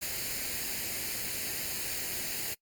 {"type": "noise with comb filter", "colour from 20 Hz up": "white", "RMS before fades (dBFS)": -35, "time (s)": [0.01, 2.55], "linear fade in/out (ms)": 20, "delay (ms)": 0.43, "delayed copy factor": 0.6, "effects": ["noise-tail reverb RT60 0.1 s tail -23 dB re dry", "Opus 48 kbps"]}